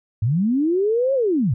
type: linear two-way sweep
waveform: sine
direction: up then down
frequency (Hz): 97.5 to 554.4 to 97.5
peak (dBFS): -16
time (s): 0.22-1.54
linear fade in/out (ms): 5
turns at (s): 1.14
effects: none